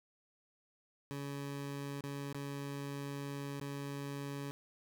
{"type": "tone with dropouts", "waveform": "20% pulse", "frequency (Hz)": 140.9, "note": "C#3", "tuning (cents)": 29, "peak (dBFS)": -35, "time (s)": [1.11, 4.51], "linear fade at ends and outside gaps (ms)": 0, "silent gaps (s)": [[2.009, 2.038], [2.328, 2.346], [3.6, 3.612]], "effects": []}